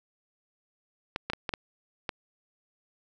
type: clicks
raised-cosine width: 0.3 ms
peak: -14 dBFS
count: 6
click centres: 1.161 / 1.3 / 1.334 / 1.492 / 1.538 / 2.092 s
effects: none